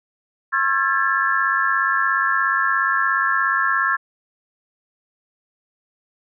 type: tone cluster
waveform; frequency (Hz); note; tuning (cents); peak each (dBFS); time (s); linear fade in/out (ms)
sine; 1082 / 1348 / 1639 / 1736; C#6 / E6 / G#6 / A6; -42 / +38 / -23 / -24; -22; 0.52-3.97; 20
effects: none